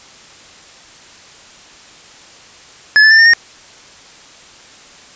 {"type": "tone with pitch steps", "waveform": "square", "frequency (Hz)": [1714, 1747, 1780.6, 1814.9, 1849.8], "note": ["A6", "A6", "A6", "A#6", "A#6"], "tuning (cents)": [-46, -13, 20, -47, -14], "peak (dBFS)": -5, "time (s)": [2.96, 3.335], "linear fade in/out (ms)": 0, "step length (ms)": 75, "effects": ["white hiss -40 dBFS RMS until 5.15 s", "resampled to 16000 Hz"]}